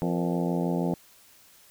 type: harmonic tone with a mistuned harmonic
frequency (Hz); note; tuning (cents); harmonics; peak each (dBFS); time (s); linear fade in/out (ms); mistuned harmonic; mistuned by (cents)
86.4; F2; -18; 2 / 3 / 4 / 5 / 6 / 7 / 8 / 9 / 10; -27 / -31 / -33 / -35 / -37 / -38 / -39 / -40 / -41; 0.02-0.94; 0; 5; +100
effects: white hiss -56 dBFS RMS until 1.7 s